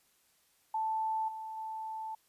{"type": "tone with level steps", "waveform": "sine", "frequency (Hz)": 880, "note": "A5", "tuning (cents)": 0, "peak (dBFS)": [-30, -39, -37], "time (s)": [0.74, 2.15], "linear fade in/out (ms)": 5, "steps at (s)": [1.28, 1.57], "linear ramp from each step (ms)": 5, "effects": ["white hiss -70 dBFS RMS until 2.28 s", "resampled to 32000 Hz"]}